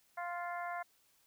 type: harmonic tone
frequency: 349.2 Hz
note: F4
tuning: in tune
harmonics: 2 / 3 / 4 / 5 / 6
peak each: -40 / -44 / -46 / -48 / -50 dBFS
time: 0.17-0.83 s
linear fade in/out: 10 ms
effects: white hiss -71 dBFS RMS until 1.26 s

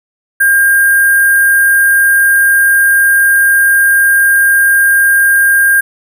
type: tone with sample-and-hold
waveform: sine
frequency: 1606 Hz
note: G6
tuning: 41 cents sharp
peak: -5 dBFS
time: 0.4-5.81 s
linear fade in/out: 10 ms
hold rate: 11025 Hz
effects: none

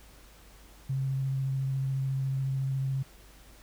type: tone with vibrato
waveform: sine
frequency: 134.3 Hz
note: C3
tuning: 46 cents sharp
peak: -27 dBFS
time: 0.89-3.03 s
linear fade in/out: 10 ms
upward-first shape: sine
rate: 14 Hz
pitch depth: 13 cents each way
effects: added 50 Hz sine -54 dBFS peak until 3.62 s + pink hiss -56 dBFS RMS until 3.62 s

